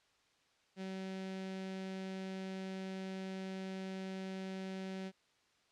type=tone with notch filter; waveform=sawtooth; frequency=190 Hz; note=F#3; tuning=46 cents sharp; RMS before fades=-43 dBFS; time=0.76-5.12 s; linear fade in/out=50 ms; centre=1100 Hz; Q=1.7; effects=white hiss -72 dBFS RMS until 5.71 s + low-pass 5000 Hz 12 dB/octave